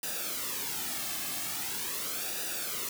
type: noise with flanger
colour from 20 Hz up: white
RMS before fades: -35 dBFS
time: 0.03-2.89 s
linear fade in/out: 2 ms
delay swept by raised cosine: 0.92 to 2.12 ms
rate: 0.42 Hz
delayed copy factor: -0.7
effects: none